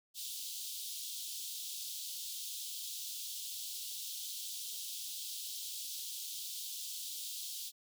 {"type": "high-pass noise", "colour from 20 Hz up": "pink", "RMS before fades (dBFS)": -43, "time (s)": [0.14, 7.72], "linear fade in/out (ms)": 50, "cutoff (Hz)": 3200, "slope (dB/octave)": 48, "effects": []}